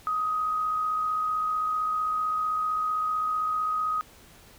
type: tone with amplitude modulation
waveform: sine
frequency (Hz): 1255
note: D#6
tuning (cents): +15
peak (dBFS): -23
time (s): 0.07-4.01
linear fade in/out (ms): 0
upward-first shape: sine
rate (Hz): 55.6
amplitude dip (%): 30
effects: pink hiss -53 dBFS RMS until 4.58 s